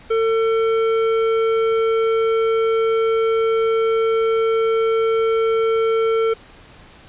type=tone with tanh clipping; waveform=triangle; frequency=450 Hz; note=A4; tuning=39 cents sharp; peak=-17 dBFS; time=0.1-6.34 s; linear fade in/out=10 ms; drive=18 dB; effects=pink hiss -45 dBFS RMS until 7.08 s + resampled to 8000 Hz